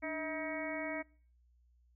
harmonic tone with a mistuned harmonic, 318 Hz, D#4, 38 cents sharp, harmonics 1 / 2 / 3 / 4 / 5 / 6 / 7, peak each -41 / -41 / -48 / -50 / -50 / -45 / -43 dBFS, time 0.02-1.03 s, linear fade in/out 20 ms, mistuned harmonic 1, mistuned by -110 cents, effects noise-tail reverb RT60 0.5 s tail -26 dB re dry + added 60 Hz sine -65 dBFS peak until 1.95 s

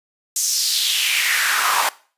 pink noise with high-pass filter sweep, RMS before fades -19 dBFS, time 0.36-1.89 s, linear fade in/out 2 ms, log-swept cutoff 6900 to 880 Hz, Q 3.2, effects noise-tail reverb RT60 0.4 s tail -20 dB re dry + resampled to 32000 Hz

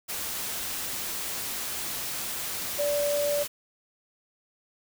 sine tone in noise, 580 Hz, D5, 22 cents flat, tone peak -24 dBFS, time 2.78-3.44 s, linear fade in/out 20 ms, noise white, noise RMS -33 dBFS, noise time 0.08-3.48 s, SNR +6 dB, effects none

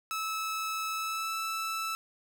sawtooth tone with pitch glide, 1303 to 1318.1 Hz, E6 to E6, -20 to -1 cents, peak -28 dBFS, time 0.11-1.95 s, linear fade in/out 0 ms, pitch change +19 cents, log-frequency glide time 0.92-1.36 s, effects none

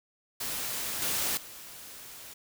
white noise with level steps, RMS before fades -34 / -30 / -46 dBFS, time 0.4-2.34 s, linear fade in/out 10 ms, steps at 1.02 / 1.37 s, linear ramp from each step 2 ms, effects none

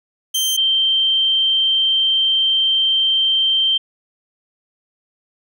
sawtooth / sine tone pair in turn, 3136 / 3136 Hz, G7 / G7, 0 / 0 cents, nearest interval unison, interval 0 cents, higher neither, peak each -13 dBFS, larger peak neither, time 0.34-0.57 / 0.57-3.78 s, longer second, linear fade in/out 10 ms, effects none

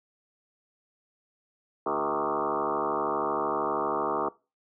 sine tone with frequency modulation, 784 Hz, G5, in tune, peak -25 dBFS, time 1.86-4.29 s, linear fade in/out 5 ms, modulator 72.8 Hz, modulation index 6.5, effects noise-tail reverb RT60 0.3 s tail -22 dB re dry

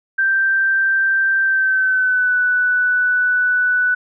sine tone with pitch glide, 1568 to 1487.7 Hz, G6 to F#6, 0 to +9 cents, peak -13 dBFS, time 0.18-3.95 s, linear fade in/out 10 ms, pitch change -91 cents, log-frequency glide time 1.42-2.36 s, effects none

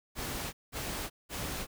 pink noise bursts, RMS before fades -37 dBFS, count 3, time 0.15-1.67 s, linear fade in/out 50 ms, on 380 ms, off 190 ms, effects none

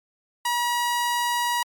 sawtooth tone, 961 Hz, B5, 48 cents flat, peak -18 dBFS, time 0.45-1.63 s, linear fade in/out 5 ms, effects MP3 96 kbps

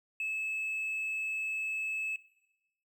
triangle tone, 2600 Hz, E7, 24 cents flat, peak -29 dBFS, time 0.2-2.16 s, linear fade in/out 2 ms, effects noise-tail reverb RT60 1.0 s tail -20 dB re dry + tanh soft clip ceiling -28 dBFS

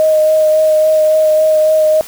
sine tone with vibrato, 622.3 Hz, D#5, in tune, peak -7 dBFS, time 0-2.01 s, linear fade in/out 0 ms, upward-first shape sine, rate 3.6 Hz, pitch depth 13 cents each way, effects white hiss -32 dBFS RMS until 2.07 s

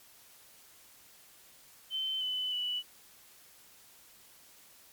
sine tone with pitch steps, 3077 / 3014 / 2961 Hz, G7 / F#7 / F#7, -33 / +31 / +1 cents, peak -31 dBFS, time 1.9-2.83 s, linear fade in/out 50 ms, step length 310 ms, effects white hiss -58 dBFS RMS until 4.92 s + MP3 96 kbps

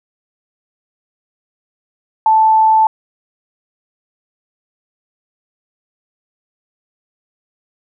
sine tone, 878 Hz, A5, 4 cents flat, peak -7 dBFS, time 2.26-2.87 s, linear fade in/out 2 ms, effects none

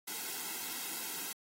white noise with comb filter, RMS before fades -40 dBFS, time 0.07-1.33 s, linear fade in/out 10 ms, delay 1.7 ms, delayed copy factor -0.65, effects high-pass 200 Hz 12 dB/octave + AAC 48 kbps

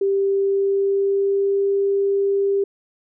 sine tone with pitch glide, 393.4 to 396.6 Hz, G4 to G4, +6 to +20 cents, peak -16 dBFS, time 0.01-2.64 s, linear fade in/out 5 ms, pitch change +14 cents, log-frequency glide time 0.35-1.66 s, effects none

